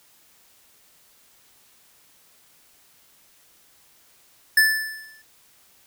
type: tone with exponential decay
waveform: square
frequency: 1751 Hz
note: A6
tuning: 9 cents flat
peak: -12 dBFS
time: 4.57-5.22 s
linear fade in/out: 5 ms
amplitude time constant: 140 ms
effects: white hiss -57 dBFS RMS until 5.86 s